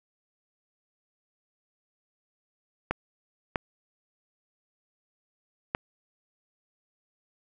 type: clicks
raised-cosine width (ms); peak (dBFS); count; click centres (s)
0.5; -11; 3; 2.91 / 3.558 / 5.749
effects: none